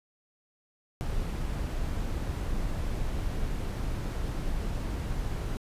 brown noise, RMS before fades -31 dBFS, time 1.01-5.57 s, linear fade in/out 0 ms, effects resampled to 32000 Hz

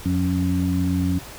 sine tone cluster, 89 / 178.9 / 275.7 Hz, F2 / F3 / C#4, +33 / +42 / -9 cents, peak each -23 dBFS, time 0.05-1.19 s, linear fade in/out 10 ms, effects pink hiss -39 dBFS RMS until 1.38 s

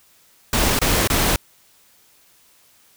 pink noise bursts, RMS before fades -18 dBFS, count 3, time 0.53-1.36 s, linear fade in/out 2 ms, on 260 ms, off 25 ms, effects white hiss -55 dBFS RMS until 2.96 s

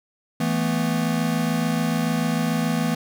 square chord, E suspended fourth, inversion none, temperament equal, 164.81 / 220 / 246.9 Hz, E3 / A3 / B3, 0 / 0 / 0 cents, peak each -25 / -26 / -26 dBFS, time 0.4-2.95 s, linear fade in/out 5 ms, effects none

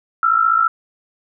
sine tone pair together, 1318.5 / 1373.5 Hz, E6 / F6, 0 / -29 cents, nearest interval minor second, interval 71 cents, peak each -14 / -16 dBFS, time 0.23-0.68 s, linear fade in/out 2 ms, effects none

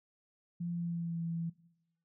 sine tone with pitch glide, 172.4 to 166.82 Hz, F3 to E3, -22 to +21 cents, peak -34 dBFS, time 0.6-1.5 s, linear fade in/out 10 ms, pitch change -57 cents, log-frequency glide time 0.7-1.23 s, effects noise-tail reverb RT60 0.8 s tail -19 dB re dry

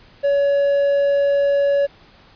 triangle tone, 564 Hz, C#5, 30 cents sharp, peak -12 dBFS, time 0.23-1.87 s, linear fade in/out 20 ms, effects pink hiss -49 dBFS RMS until 2.35 s + resampled to 11025 Hz

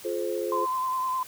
sine chord, F minor, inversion none, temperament equal with one note detuned, 349.2 / 425.7 / 523.3 Hz, F4 / Ab4 / C5, 0 / +43 / 0 cents, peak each -31 dBFS, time 0.04-0.66 s, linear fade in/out 20 ms
sine tone with vibrato, 1030 Hz, C6, 28 cents flat, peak -25 dBFS, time 0.52-1.23 s, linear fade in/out 2 ms, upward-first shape square, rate 9.8 Hz, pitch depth 21 cents each way
effects white hiss -46 dBFS RMS until 1.27 s

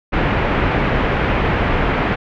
pink low-pass noise, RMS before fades -17 dBFS, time 0.12-2.16 s, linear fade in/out 20 ms, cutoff 2500 Hz, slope 24 dB/octave, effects none

